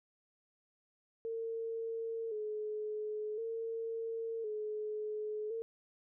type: tone with vibrato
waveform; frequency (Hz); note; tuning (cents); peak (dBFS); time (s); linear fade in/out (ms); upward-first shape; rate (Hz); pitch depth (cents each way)
sine; 440; A4; 0; -36; 1.25-5.62; 0; square; 0.47; 56
effects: none